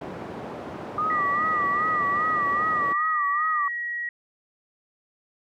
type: band-pass noise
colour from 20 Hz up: white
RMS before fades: -36 dBFS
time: 0.01-2.93 s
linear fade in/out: 5 ms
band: 120 to 680 Hz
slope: 12 dB/octave
type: tone with vibrato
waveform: sine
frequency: 1200 Hz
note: D6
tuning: 37 cents sharp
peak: -22 dBFS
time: 0.98-3.68 s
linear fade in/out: 2 ms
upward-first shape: sine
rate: 2.5 Hz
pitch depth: 91 cents each way
type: tone with pitch glide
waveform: sine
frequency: 1942 to 1907.5 Hz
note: B6 to A#6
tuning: -30 to +39 cents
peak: -27 dBFS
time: 1.1-4.09 s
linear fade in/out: 2 ms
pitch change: -31 cents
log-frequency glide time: 1.93-3.68 s
effects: none